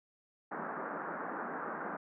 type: band-pass noise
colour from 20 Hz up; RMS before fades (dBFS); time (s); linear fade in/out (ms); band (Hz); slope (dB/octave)
white; -40; 0.51-1.97; 10; 170 to 1600; 48
effects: none